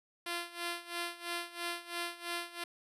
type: tone with tremolo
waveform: 5% pulse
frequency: 344.9 Hz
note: F4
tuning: 22 cents flat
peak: -23 dBFS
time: 0.26-2.64 s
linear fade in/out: 5 ms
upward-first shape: sine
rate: 3 Hz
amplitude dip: 85%
effects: resampled to 32000 Hz